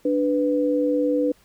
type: tone pair together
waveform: sine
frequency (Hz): 293.7 / 496.4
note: D4 / B4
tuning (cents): 0 / +9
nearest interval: major sixth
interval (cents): 909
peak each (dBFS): -21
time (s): 0.05-1.32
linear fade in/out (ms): 5
effects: pink hiss -58 dBFS RMS until 1.44 s